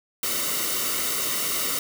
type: noise with comb filter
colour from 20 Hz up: white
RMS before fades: -26 dBFS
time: 0.23-1.79 s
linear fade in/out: 2 ms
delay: 1.2 ms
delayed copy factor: -0.7
effects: none

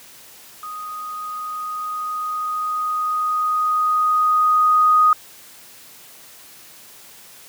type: tone with level ramp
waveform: sine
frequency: 1244.5 Hz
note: D#6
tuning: in tune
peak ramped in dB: -29 to -10 dBFS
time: 0.63-5.13 s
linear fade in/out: 2 ms
effects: white hiss -44 dBFS RMS until 7.48 s + high-pass 80 Hz 12 dB/octave

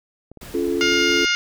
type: clicks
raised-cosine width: 2 ms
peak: -26 dBFS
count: 9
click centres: 0.316 / 0.373 / 0.431 / 0.592 / 0.68 / 0.751 / 0.827 / 0.868 / 0.924 s
type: noise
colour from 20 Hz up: pink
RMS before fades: -39 dBFS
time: 0.41-1.26 s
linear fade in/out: 5 ms
type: chord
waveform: sine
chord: Db augmented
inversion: none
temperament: just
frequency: 277.2 / 346.5 / 433.1 Hz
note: Db4 / F4 / A4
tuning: 0 / -14 / -27 cents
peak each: -25 / -22 / -24 dBFS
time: 0.54-1.25 s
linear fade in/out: 5 ms
type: harmonic tone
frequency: 709 Hz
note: F5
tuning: 26 cents sharp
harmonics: 2 / 3 / 4 / 5 / 6 / 7 / 8 / 9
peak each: -22 / -22 / -23 / -30 / -32 / -28 / -33 / -32 dBFS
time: 0.81-1.35 s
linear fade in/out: 0 ms
effects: none

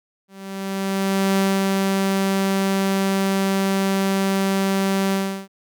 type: tone with ADSR envelope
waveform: sawtooth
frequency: 194.1 Hz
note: G3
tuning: 17 cents flat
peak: -12 dBFS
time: 0.28-5.48 s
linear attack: 1100 ms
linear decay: 220 ms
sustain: -2 dB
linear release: 350 ms
effects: none

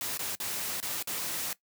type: noise with dropouts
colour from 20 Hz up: white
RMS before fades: -34 dBFS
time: 0.01-1.53 s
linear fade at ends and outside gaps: 1 ms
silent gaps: 0.174-0.192 / 0.352-0.401 / 0.802-0.827 / 1.026-1.073 s
effects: noise-tail reverb RT60 0.1 s tail -18 dB re dry + high-pass 80 Hz 12 dB/octave

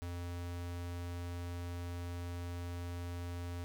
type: tone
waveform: square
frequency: 87.31 Hz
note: F2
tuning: in tune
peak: -40 dBFS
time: 0.02-3.64 s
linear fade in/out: 0 ms
effects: none

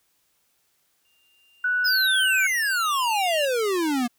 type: tone with exponential growth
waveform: triangle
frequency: 2794 Hz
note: F7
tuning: in tune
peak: -23 dBFS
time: 1.05-3.45 s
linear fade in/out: 1 ms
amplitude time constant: 520 ms
type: tone with pitch glide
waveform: sine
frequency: 1480 to 1529.5 Hz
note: F#6 to G6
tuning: 0 to -43 cents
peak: -20 dBFS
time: 1.64-2.47 s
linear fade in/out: 5 ms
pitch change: +57 cents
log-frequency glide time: 1.87-1.95 s
type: exponential sweep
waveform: square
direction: down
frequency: 5220 to 233.1 Hz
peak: -22 dBFS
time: 1.84-4.08 s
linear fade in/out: 20 ms
effects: white hiss -68 dBFS RMS until 4.18 s

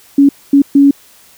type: tone bursts at uneven times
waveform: sine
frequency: 280.3 Hz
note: C#4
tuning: 19 cents sharp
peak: -3 dBFS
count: 3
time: 0.18-0.29 / 0.53-0.62 / 0.75-0.91 s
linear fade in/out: 5 ms
effects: white hiss -44 dBFS RMS until 1.37 s

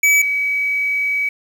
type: tone pair in turn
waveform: square / sine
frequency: 2288 / 2275 Hz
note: D7 / C#7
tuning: -46 / +44 cents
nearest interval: unison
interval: 10 cents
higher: first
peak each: -11 / -16 dBFS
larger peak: first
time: 0.03-0.22 / 0.22-1.29 s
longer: second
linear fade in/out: 5 ms
effects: 7-bit

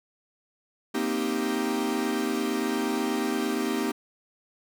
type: chord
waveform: 45% pulse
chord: C minor seventh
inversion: third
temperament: equal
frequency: 233.1 / 261.6 / 311.1 / 392 Hz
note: Bb3 / C4 / Eb4 / G4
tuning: 0 / 0 / 0 / 0 cents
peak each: -31 dBFS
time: 0.94-3.92 s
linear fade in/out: 10 ms
effects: none

